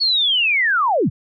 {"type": "linear sweep", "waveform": "sine", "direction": "down", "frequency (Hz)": [4449, 74.3], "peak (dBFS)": -14, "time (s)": [0, 1.1], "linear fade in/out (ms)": 20, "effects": []}